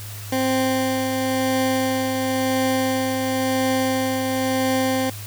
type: tone with tremolo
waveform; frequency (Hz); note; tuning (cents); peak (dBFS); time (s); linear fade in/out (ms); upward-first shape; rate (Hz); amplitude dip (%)
20% pulse; 261.6; C4; 0; -13; 0.32-5.1; 5; triangle; 0.96; 35
effects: added 103 Hz sine -33 dBFS peak until 5.26 s + white hiss -38 dBFS RMS until 5.26 s